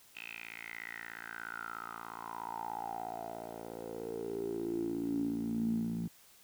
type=tone with band-pass filter sweep; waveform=10% pulse; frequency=56.9 Hz; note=A#1; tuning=41 cents flat; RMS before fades=-39 dBFS; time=0.15-6.08 s; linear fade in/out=10 ms; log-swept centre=2700 to 190 Hz; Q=8.7; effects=white hiss -61 dBFS RMS until 6.43 s